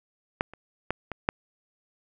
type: clicks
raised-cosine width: 0.5 ms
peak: -9 / -29 / -11 / -18 / -7 dBFS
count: 5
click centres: 0.409 / 0.536 / 0.906 / 1.117 / 1.289 s
effects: none